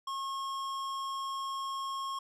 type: tone with hard clipping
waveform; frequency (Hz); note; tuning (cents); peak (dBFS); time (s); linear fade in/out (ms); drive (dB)
triangle; 1084; C#6; -39; -36; 0.07-2.19; 5; 17
effects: none